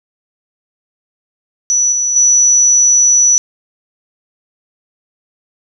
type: tone with level steps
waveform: sine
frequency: 5920 Hz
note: F#8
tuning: in tune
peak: -9 / -12 / -6 dBFS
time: 1.7-3.38 s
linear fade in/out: 0 ms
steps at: 1.92 / 2.16 s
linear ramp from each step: 2 ms
effects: none